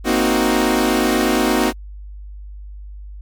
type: chord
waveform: sawtooth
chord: C half-diminished seventh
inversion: third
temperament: equal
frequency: 233.1 / 261.6 / 311.1 / 370 Hz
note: Bb3 / C4 / Eb4 / Gb4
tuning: 0 / 0 / 0 / 0 cents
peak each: -16 dBFS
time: 0.04-1.73 s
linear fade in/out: 50 ms
effects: added 50 Hz sine -31 dBFS peak until 3.21 s + MP3 96 kbps